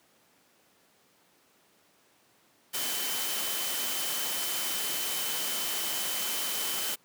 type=tone in noise; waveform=sine; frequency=3057 Hz; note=G7; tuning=44 cents flat; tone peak=-38 dBFS; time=2.73-6.96 s; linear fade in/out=20 ms; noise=white; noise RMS=-32 dBFS; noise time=2.73-6.96 s; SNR=-9 dB; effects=pink hiss -64 dBFS RMS until 7.04 s + high-pass 200 Hz 12 dB/octave